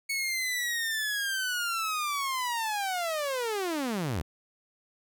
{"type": "linear sweep", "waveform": "sawtooth", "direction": "down", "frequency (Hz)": [2220, 66.7], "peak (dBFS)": -25, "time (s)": [0.09, 4.22], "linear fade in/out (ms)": 10, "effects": []}